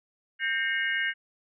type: tone cluster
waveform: sine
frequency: 1575 / 1831 / 2116 / 2204 / 2865 Hz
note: G6 / A#6 / C7 / C#7 / F7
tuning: +8 / -32 / +19 / -11 / +44 cents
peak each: -29 / -30 / -34 / -36 / -35 dBFS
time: 0.39-1.14 s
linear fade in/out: 50 ms
effects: none